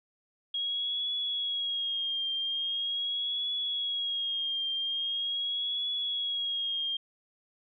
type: tone with vibrato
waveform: sine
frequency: 3285 Hz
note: G#7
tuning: 20 cents flat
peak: -29 dBFS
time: 0.54-6.97 s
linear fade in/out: 5 ms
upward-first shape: triangle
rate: 0.42 Hz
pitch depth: 56 cents each way
effects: none